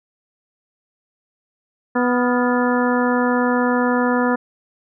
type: harmonic tone with a mistuned harmonic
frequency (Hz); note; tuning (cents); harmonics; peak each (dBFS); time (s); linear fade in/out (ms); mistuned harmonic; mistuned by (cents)
246.9; B3; 0; 1 / 2 / 3 / 4 / 5 / 6 / 7; -18 / -21 / -26 / -24 / -28 / -27 / -27; 1.95-4.36; 10; 6; -76
effects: none